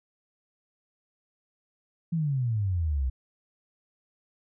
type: exponential sweep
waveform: sine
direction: down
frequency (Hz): 171.7 to 62.1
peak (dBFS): -24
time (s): 2.12-3.1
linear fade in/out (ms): 10
effects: none